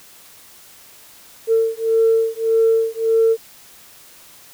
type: beating tone pair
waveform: sine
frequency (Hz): 450 / 451.7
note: A4 / A4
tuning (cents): +39 / +45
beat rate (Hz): 1.7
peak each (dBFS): -16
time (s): 1.47-3.37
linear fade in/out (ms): 50
effects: tanh soft clip ceiling -6 dBFS + white hiss -45 dBFS RMS until 4.53 s